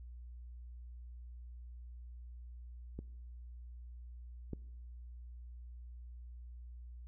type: clicks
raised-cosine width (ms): 3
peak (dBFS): -30 / -27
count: 2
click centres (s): 2.99 / 4.533
effects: noise-tail reverb RT60 1.0 s tail -23 dB re dry + added 60 Hz sine -47 dBFS peak until 7.07 s